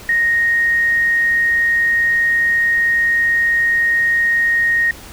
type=tone; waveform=sine; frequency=1864.7 Hz; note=A#6; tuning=in tune; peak=-12 dBFS; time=0.09-4.91 s; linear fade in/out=2 ms; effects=added 53 Hz sine -47 dBFS peak until 5.12 s + pink hiss -37 dBFS RMS until 5.12 s